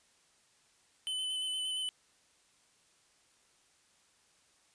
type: tone with vibrato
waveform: square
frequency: 3026 Hz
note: F#7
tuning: 38 cents sharp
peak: -34 dBFS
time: 1.07-1.89 s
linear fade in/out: 0 ms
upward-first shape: square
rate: 8.6 Hz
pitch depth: 15 cents each way
effects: white hiss -68 dBFS RMS until 4.74 s + resampled to 22050 Hz